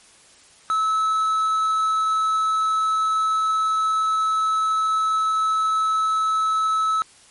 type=tone with quantisation; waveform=triangle; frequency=1300 Hz; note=E6; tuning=24 cents flat; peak=-16 dBFS; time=0.7-7.02 s; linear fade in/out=0 ms; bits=6; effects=white hiss -51 dBFS RMS until 7.3 s + MP3 48 kbps